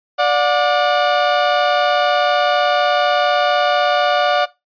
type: tone pair together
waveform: 30% pulse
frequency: 587.3 / 723.1 Hz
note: D5 / F#5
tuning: 0 / -40 cents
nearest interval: major third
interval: 360 cents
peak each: -13 dBFS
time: 0.18-4.46 s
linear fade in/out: 20 ms
effects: noise-tail reverb RT60 0.2 s tail -18 dB re dry + resampled to 11025 Hz